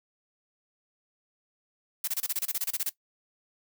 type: noise bursts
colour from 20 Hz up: blue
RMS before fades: -29 dBFS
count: 14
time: 2.04-2.895 s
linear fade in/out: 5 ms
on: 36 ms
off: 27 ms
effects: noise-tail reverb RT60 0.1 s tail -18 dB re dry